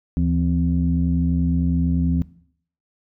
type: tone cluster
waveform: sine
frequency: 75.8 / 168.2 / 257.2 Hz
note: D#2 / E3 / C4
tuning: -45 / +35 / -30 cents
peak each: -20 / -20 / -23 dBFS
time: 0.17-2.22 s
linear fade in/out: 0 ms
effects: noise-tail reverb RT60 0.6 s tail -19 dB re dry + tanh soft clip ceiling -8 dBFS